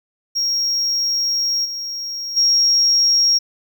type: tone with level steps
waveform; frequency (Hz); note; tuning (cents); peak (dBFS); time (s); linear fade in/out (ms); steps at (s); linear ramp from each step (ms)
triangle; 5588; F8; 0; -15 / -23 / -9; 0.35-3.39; 20; 1.64 / 2.36; 20
effects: tanh soft clip ceiling -9 dBFS